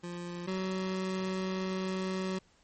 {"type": "tone pair in turn", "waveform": "25% pulse", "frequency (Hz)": [174.61, 187.87], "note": ["F3", "F#3"], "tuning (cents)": [0, 27], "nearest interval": "minor second", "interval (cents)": 127, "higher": "second", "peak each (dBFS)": [-34, -28], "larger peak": "second", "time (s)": [[0.03, 0.47], [0.47, 2.39]], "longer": "second", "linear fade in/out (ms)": 10, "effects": ["pink hiss -66 dBFS RMS until 2.63 s", "MP3 32 kbps"]}